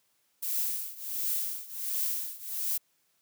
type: noise with tremolo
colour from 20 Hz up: violet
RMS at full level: -29 dBFS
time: 0.42-2.78 s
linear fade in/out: 10 ms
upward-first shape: triangle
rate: 1.4 Hz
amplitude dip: 90%
effects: white hiss -72 dBFS RMS until 3.21 s + high-pass 80 Hz 12 dB/octave